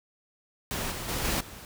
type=noise with level steps; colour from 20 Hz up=pink; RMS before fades=-32 / -36 / -31 / -28 / -45 dBFS; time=0.71-1.65 s; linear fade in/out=0 ms; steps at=0.91 / 1.08 / 1.24 / 1.4 s; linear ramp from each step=10 ms; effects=none